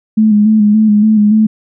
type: tone with vibrato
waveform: sine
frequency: 212.9 Hz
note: G#3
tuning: 43 cents sharp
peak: -5 dBFS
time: 0.17-1.47 s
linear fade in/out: 10 ms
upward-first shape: square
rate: 3.5 Hz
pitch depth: 36 cents each way
effects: none